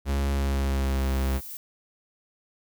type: tone with pitch glide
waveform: 45% pulse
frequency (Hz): 69.3 to 66.75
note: C#2 to C2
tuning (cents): 0 to +35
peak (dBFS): -23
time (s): 0.05-1.41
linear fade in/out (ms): 50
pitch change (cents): -65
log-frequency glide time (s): 0.3-1.07
type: noise with exponential growth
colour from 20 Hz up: violet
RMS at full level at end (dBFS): -37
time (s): 0.05-1.57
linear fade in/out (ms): 0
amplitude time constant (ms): 330
effects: none